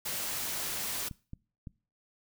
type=noise; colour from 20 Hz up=white; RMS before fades=-35 dBFS; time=0.05-1.09 s; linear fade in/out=10 ms
type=clicks; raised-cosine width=5 ms; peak=-29 dBFS; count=3; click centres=1.112 / 1.334 / 1.672 s
effects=noise-tail reverb RT60 0.4 s tail -23 dB re dry